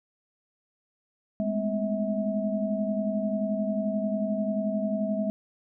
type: tone cluster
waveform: sine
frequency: 205.4 / 216.7 / 254.9 / 645 Hz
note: G#3 / A3 / C4 / E5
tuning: -19 / -26 / -45 / -38 cents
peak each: -28 / -33 / -35 / -30 dBFS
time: 1.4-5.3 s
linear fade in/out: 0 ms
effects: none

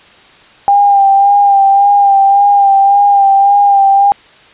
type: tone with vibrato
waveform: sine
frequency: 798 Hz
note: G5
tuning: 31 cents sharp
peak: -4 dBFS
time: 0.68-4.12 s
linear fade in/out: 0 ms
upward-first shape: sine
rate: 1.8 Hz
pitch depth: 29 cents each way
effects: white hiss -41 dBFS RMS until 4.53 s + resampled to 8000 Hz

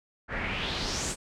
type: noise with low-pass filter sweep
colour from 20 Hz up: pink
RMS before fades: -32 dBFS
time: 0.28-1.16 s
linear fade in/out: 50 ms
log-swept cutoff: 1600 to 8700 Hz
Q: 3.5
effects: none

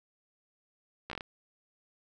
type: slowing click train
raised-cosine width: 0.3 ms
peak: -22 dBFS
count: 6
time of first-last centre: 1.1-1.208 s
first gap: 14 ms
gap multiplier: 1.22
effects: none

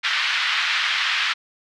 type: band-pass noise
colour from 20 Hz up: pink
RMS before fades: -22 dBFS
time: 0.03-1.34 s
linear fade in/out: 20 ms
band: 1400 to 4000 Hz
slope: 24 dB/octave
effects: none

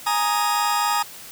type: chord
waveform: 40% pulse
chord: Ab suspended second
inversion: none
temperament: just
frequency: 830.6 / 934.4 / 1245.9 Hz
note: Ab5 / Bb5 / Eb6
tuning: 0 / +4 / +2 cents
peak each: -23 dBFS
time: 0.06-1.03 s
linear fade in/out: 10 ms
effects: white hiss -40 dBFS RMS until 1.31 s

